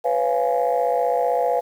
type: chord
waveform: sine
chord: C# dominant seventh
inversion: third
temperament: just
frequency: 498.9 / 554.4 / 693 / 831.5 Hz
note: B4 / C#5 / E#5 / G#5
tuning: +17 / 0 / -14 / +2 cents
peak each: -21 / -25 / -21 / -24 dBFS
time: 0.04-1.61 s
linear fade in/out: 20 ms
effects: tanh soft clip ceiling -10 dBFS + 8-bit